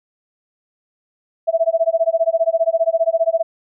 sine tone with tremolo, 659.3 Hz, E5, in tune, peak -10 dBFS, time 1.47-3.43 s, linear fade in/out 20 ms, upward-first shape sine, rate 15 Hz, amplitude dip 100%, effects none

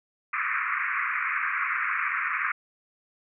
pink band-pass noise, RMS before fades -28 dBFS, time 0.33-2.52 s, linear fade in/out 5 ms, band 1100 to 2400 Hz, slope 96 dB/octave, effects none

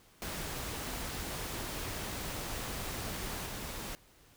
pink noise with level steps, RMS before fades -39 / -41 dBFS, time 0.22-3.95 s, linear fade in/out 0 ms, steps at 3.46 s, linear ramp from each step 2 ms, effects pink hiss -62 dBFS RMS until 4.36 s

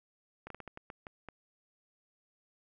slowing click train, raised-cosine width 0.5 ms, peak -29 dBFS, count 9, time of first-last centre 0.47-1.287 s, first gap 33 ms, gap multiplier 1.31, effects none

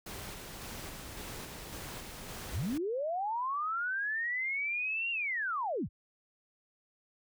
pink noise with tremolo, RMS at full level -43 dBFS, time 0.06-2.78 s, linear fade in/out 5 ms, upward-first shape square, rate 1.8 Hz, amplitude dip 25%
sine linear two-way sweep, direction up then down, 31.1 to 2794 to 31.1 Hz, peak -31 dBFS, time 2.51-5.89 s, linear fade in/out 50 ms, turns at 5.11 s
effects none

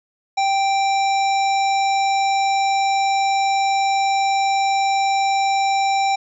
harmonic tone, 784 Hz, G5, in tune, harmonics 1 / 3 / 5 / 7 / 9, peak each -16 / -26 / -30 / -33 / -35 dBFS, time 0.37-6.16 s, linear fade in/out 10 ms, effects none

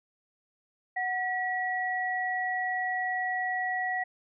sine tone pair together, 740 / 1930.4 Hz, F#5 / B6, 0 / -40 cents, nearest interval octave + perfect fourth, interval 1660 cents, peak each -31 / -30 dBFS, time 0.96-4.04 s, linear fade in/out 10 ms, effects none

